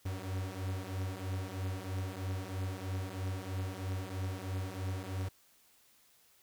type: beating tone pair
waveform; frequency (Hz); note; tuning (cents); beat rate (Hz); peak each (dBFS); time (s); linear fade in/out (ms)
45% pulse; 92.5 / 95.6; F#2 / G2; 0 / -43; 3.1; -40 / -38; 0.05-5.29; 10
effects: white hiss -66 dBFS RMS until 6.42 s